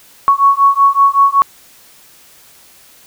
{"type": "beating tone pair", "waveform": "sine", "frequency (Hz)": [1108.7, 1114], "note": ["C#6", "C#6"], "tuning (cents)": [0, 8], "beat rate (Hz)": 5.3, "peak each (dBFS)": -10, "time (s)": [0.28, 1.42], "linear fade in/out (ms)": 0, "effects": ["white hiss -44 dBFS RMS until 3.06 s"]}